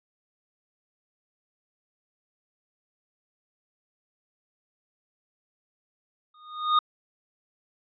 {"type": "tone with exponential growth", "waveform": "square", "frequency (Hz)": 1232, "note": "D#6", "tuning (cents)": -17, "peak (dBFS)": -16, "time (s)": [6.34, 6.79], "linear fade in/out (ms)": 5, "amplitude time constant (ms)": 97, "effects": ["resampled to 11025 Hz"]}